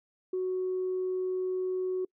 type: tone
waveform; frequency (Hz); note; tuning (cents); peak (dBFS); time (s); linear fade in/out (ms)
sine; 370.3; F#4; +1; -27; 0.33-2.05; 5
effects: noise-tail reverb RT60 0.1 s tail -26 dB re dry + tanh soft clip ceiling -24 dBFS